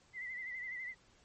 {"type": "tone with vibrato", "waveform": "sine", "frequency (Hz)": 2014, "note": "B6", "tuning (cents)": 33, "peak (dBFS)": -40, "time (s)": [0.13, 0.95], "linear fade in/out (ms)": 50, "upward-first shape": "sine", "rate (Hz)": 12, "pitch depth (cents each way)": 63, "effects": ["pink hiss -67 dBFS RMS until 1.24 s", "MP3 32 kbps"]}